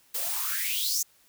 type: noise with high-pass filter sweep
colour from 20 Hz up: blue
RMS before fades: -29 dBFS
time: 0.14-1.03 s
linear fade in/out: 10 ms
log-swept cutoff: 460 to 6700 Hz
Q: 6.9
effects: white hiss -62 dBFS RMS until 1.28 s